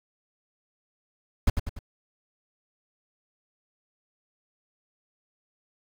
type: noise with echo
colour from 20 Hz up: brown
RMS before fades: -19 dBFS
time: 1.47-1.5 s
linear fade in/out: 5 ms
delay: 97 ms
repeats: 3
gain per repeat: -6 dB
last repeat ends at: 1.791 s
effects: none